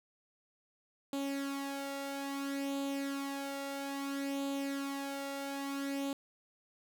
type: tone with flanger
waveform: sawtooth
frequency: 277.2 Hz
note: C#4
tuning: in tune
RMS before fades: -38 dBFS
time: 1.13-6.13 s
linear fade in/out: 2 ms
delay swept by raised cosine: 0.27 to 1.47 ms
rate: 0.6 Hz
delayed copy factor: +0.6
effects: none